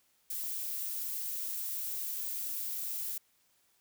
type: noise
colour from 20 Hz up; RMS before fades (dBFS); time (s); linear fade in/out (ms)
violet; -37; 0.3-3.18; 5
effects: white hiss -71 dBFS RMS until 3.8 s